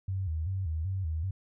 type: tone with vibrato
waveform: sine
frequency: 87 Hz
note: F2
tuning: 6 cents flat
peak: -29 dBFS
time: 0.08-1.31 s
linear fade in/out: 5 ms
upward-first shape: square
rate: 2.6 Hz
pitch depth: 160 cents each way
effects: none